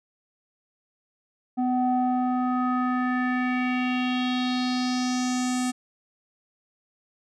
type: tone with low-pass filter sweep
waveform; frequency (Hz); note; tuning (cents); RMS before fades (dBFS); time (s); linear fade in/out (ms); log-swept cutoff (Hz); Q
square; 251.3; B3; +30; -25; 1.57-5.72; 20; 620 to 8600; 3.4
effects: none